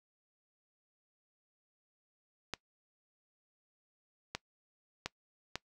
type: clicks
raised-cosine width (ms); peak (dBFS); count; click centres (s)
0.2; -18; 4; 2.537 / 4.35 / 5.06 / 5.556
effects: noise-tail reverb RT60 0.1 s tail -22 dB re dry